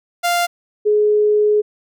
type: tone pair in turn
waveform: sawtooth / sine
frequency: 697 / 420.6 Hz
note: F5 / G#4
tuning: -4 / +22 cents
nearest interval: major sixth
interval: 874 cents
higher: first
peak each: -11 dBFS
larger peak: neither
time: 0.23-0.47 / 0.85-1.62 s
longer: second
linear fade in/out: 20 ms
effects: none